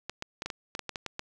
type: clicks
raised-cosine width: 0.2 ms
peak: -17 dBFS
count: 11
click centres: 0.096 / 0.224 / 0.421 / 0.46 / 0.502 / 0.751 / 0.793 / 0.893 / 0.958 / 1.063 / 1.194 s
effects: none